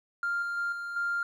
triangle tone with level steps, 1396.9 Hz, F6, in tune, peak -24 / -28 / -25 / -32 / -24 dBFS, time 0.23-1.23 s, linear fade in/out 2 ms, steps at 0.42 / 0.57 / 0.72 / 0.96 s, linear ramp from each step 5 ms, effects tanh soft clip ceiling -24 dBFS

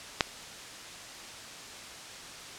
click, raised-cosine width 0.2 ms, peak -4 dBFS, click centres 0.208 s, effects white hiss -44 dBFS RMS until 2.58 s + low-pass 7000 Hz 12 dB/octave

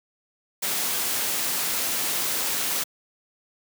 white noise, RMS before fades -26 dBFS, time 0.62-2.84 s, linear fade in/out 10 ms, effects high-pass 150 Hz 12 dB/octave

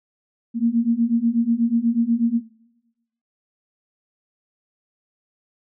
sine beating tone pair, 228.2 / 236.4 Hz, A#3 / A#3, -37 / +24 cents, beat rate 8.2 Hz, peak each -19 dBFS, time 0.54-2.41 s, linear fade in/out 50 ms, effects noise-tail reverb RT60 0.9 s tail -18 dB re dry

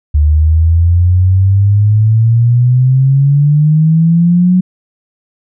sine exponential sweep, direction up, 73.42 to 184.9 Hz, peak -5 dBFS, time 0.14-4.61 s, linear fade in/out 10 ms, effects none

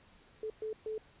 sine tone bursts at uneven times, 434.8 Hz, A4, 21 cents flat, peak -35 dBFS, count 3, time 0.43-0.5 / 0.62-0.73 / 0.86-0.98 s, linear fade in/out 2 ms, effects pink hiss -62 dBFS RMS until 1.2 s + resampled to 8000 Hz

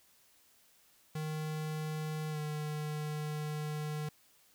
square tone with pitch glide, 154.9 to 151.45 Hz, D#3 to D#3, -7 to -46 cents, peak -36 dBFS, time 1.15-4.09 s, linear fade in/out 5 ms, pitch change -39 cents, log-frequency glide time 2.3-2.38 s, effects white hiss -66 dBFS RMS until 4.54 s

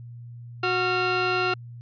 25% pulse tone pair together, 366.3 / 1383 Hz, F#4 / F6, -17 / -17 cents, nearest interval octave + major seventh, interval 2300 cents, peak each -21 dBFS, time 0.63-1.54 s, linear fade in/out 5 ms, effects added 119 Hz sine -38 dBFS peak until 1.81 s + resampled to 11025 Hz

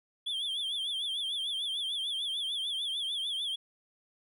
triangle tone with vibrato, 3325 Hz, G#7, 1 cent sharp, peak -30 dBFS, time 0.26-3.56 s, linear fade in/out 10 ms, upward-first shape triangle, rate 6.7 Hz, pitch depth 130 cents each way, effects none

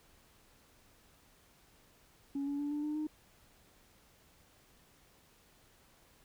sine tone with pitch steps, 279.3 / 284.5 / 289.8 / 295.2 / 300.7 / 306.3 Hz, C#4 / C#4 / D4 / D4 / D4 / D#4, +13 / +45 / -23 / +9 / +41 / -27 cents, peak -32 dBFS, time 2.35-3.07 s, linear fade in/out 5 ms, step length 120 ms, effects tanh soft clip ceiling -31 dBFS + pink hiss -65 dBFS RMS until 6.24 s

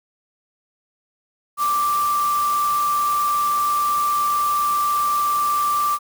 sine tone in noise, 1174.7 Hz, D6, in tune, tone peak -17 dBFS, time 1.57-5.99 s, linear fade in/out 50 ms, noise white, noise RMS -32 dBFS, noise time 1.57-5.99 s, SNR +12 dB, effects none

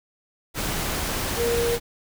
sine tone in noise, 470.6 Hz, A#4, 16 cents sharp, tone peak -21 dBFS, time 1.36-1.79 s, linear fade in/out 50 ms, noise pink, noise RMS -27 dBFS, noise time 0.54-1.8 s, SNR +3 dB, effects none

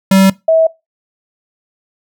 square / sine tone pair in turn, 192.4 / 647.2 Hz, G3 / E5, -32 / -32 cents, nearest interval octave + major sixth, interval 2100 cents, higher second, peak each -6 dBFS, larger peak neither, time 0.11-0.3 / 0.48-0.67 s, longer neither, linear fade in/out 5 ms, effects noise-tail reverb RT60 0.2 s tail -20 dB re dry

